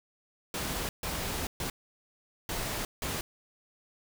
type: noise bursts at uneven times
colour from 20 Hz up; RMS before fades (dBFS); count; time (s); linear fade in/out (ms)
pink; -34; 5; 0.54-0.89 / 1.03-1.47 / 1.6-1.7 / 2.49-2.85 / 3.02-3.21; 2
effects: none